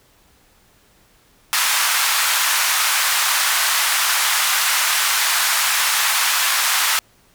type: band-pass noise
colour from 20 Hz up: pink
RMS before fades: -18 dBFS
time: 1.53-6.99 s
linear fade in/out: 0 ms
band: 1000 to 16000 Hz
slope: 24 dB/octave
effects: pink hiss -55 dBFS RMS until 7.34 s